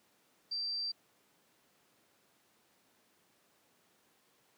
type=tone; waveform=sine; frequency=4692 Hz; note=D8; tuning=2 cents flat; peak=-34 dBFS; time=0.51-0.92 s; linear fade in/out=10 ms; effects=pink hiss -70 dBFS RMS until 4.57 s + high-pass 200 Hz 12 dB/octave